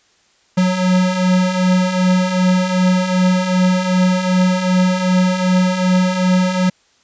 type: beating tone pair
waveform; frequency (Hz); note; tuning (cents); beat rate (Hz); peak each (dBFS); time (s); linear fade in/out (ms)
square; 181.6 / 184.2; F#3 / F#3; -32 / -7; 2.6; -20 / -14; 0.57-6.7; 10
effects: white hiss -56 dBFS RMS until 7.03 s + resampled to 16000 Hz